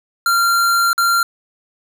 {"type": "tone with dropouts", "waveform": "square", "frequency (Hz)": 1381, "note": "F6", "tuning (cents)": -20, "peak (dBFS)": -13, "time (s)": [0.26, 1.23], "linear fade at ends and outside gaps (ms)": 2, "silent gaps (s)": [0.931, 0.979], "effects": []}